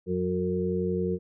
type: harmonic tone with a mistuned harmonic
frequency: 91.1 Hz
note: F#2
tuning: 26 cents flat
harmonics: 1 / 2 / 4 / 5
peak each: -35 / -29 / -30 / -30 dBFS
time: 0.06-1.19 s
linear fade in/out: 50 ms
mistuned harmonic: 1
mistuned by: -21 cents
effects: none